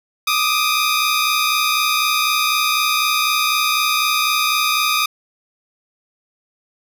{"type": "tone pair together", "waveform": "15% pulse", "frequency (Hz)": [1192, 1256], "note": ["D6", "D#6"], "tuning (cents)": [25, 16], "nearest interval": "minor second", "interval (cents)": 91, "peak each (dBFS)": -12, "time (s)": [0.27, 5.06], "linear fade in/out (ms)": 5, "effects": []}